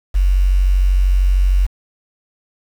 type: tone with quantisation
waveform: sine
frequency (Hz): 46.51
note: F#1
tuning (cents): +10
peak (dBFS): -10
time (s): 0.14-1.67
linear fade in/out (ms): 20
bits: 6
effects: none